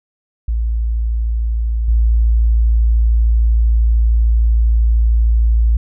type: tone with level steps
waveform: sine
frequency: 56.5 Hz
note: A1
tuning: 47 cents sharp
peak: -14 / -9 dBFS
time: 0.48-5.77 s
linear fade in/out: 5 ms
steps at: 1.88 s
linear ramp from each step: 5 ms
effects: none